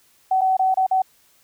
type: tone with dropouts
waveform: sine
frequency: 756 Hz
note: F#5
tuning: 37 cents sharp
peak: -15 dBFS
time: 0.31-1.02 s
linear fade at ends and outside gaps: 5 ms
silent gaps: 0.41-0.415 / 0.569-0.593 / 0.743-0.771 / 0.866-0.911 s
effects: white hiss -58 dBFS RMS until 1.43 s